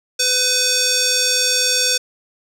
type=tone with band-pass filter; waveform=square; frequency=504 Hz; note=B4; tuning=35 cents sharp; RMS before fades=-17 dBFS; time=0.19-1.98 s; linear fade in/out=10 ms; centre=5800 Hz; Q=2.2; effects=none